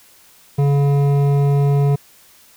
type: tone with hard clipping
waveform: sine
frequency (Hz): 141.6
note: C#3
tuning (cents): +37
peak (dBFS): -14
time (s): 0.58-1.96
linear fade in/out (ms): 10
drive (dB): 11
effects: white hiss -49 dBFS RMS until 2.56 s